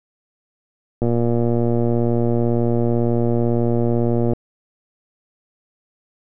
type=click train; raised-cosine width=2 ms; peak=-7 dBFS; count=392; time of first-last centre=1.02-4.334 s; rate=118 Hz; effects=none